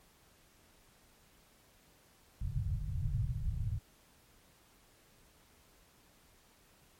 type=low-pass noise; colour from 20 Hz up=white; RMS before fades=-35 dBFS; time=2.41-3.79 s; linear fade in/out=10 ms; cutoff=140 Hz; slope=48 dB/octave; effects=pink hiss -65 dBFS RMS until 6.99 s + MP3 64 kbps